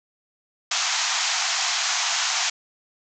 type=band-pass noise; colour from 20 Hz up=white; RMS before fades=-24 dBFS; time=0.71-2.5 s; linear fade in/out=5 ms; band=680 to 7200 Hz; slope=96 dB/octave; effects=none